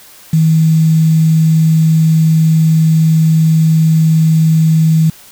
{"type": "tone with quantisation", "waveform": "sine", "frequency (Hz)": 159.7, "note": "D#3", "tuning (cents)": 45, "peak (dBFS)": -6, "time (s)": [0.33, 5.1], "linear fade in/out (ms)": 5, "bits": 5, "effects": ["white hiss -39 dBFS RMS until 5.31 s"]}